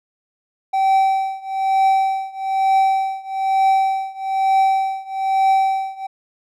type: tone with tremolo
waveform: triangle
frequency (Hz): 772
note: G5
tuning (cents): -27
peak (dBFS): -9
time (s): 0.73-6.07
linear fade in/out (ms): 10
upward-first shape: triangle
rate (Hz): 1.1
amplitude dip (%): 95
effects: none